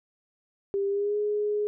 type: tone with pitch glide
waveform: sine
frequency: 397.1 to 417.3 Hz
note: G4 to G#4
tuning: +22 to +8 cents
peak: -24 dBFS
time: 0.74-1.67 s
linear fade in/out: 0 ms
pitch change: +86 cents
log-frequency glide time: 0.88-1.17 s
effects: none